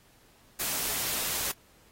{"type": "noise", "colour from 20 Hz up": "white", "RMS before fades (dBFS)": -31, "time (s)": [0.59, 1.52], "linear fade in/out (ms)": 10, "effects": ["pink hiss -61 dBFS RMS until 1.91 s", "AAC 48 kbps"]}